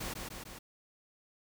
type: noise with echo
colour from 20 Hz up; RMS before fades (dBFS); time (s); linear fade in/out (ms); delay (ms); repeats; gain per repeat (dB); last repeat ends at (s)
pink; -39; 0-0.14; 10; 150; 3; -3; 0.59
effects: none